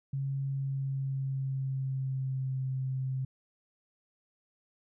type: tone with pitch glide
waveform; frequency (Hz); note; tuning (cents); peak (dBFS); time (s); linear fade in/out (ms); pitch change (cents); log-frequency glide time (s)
sine; 136.8 to 131.53; C#3 to C3; -23 to +9; -30; 0.13-3.25; 5; -68; 0.45-2.63
effects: none